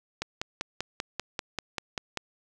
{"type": "click train", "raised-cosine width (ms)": 0.2, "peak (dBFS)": -13, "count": 11, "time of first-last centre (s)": [0.22, 2.173], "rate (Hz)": 5.12, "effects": []}